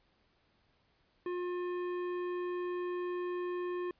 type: tone with hard clipping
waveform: sine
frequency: 356.4 Hz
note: F4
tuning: 35 cents sharp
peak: -36 dBFS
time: 1.26-3.91 s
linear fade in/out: 2 ms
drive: 12 dB
effects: pink hiss -72 dBFS RMS until 3.99 s + resampled to 11025 Hz